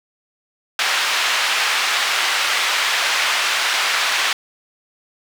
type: band-pass noise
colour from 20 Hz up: white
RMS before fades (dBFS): -19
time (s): 0.79-4.33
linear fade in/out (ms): 2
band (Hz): 1000 to 3200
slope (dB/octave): 12
effects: none